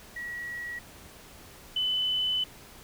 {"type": "tone pair in turn", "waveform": "sine", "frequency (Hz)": [1920, 3012], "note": ["B6", "F#7"], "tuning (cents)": [-49, 30], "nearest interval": "minor sixth", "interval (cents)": 779, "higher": "second", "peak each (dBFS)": [-34, -25], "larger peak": "second", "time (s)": [[0.16, 0.79], [1.76, 2.44]], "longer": "second", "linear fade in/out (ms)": 5, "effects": ["pink hiss -50 dBFS RMS until 2.83 s"]}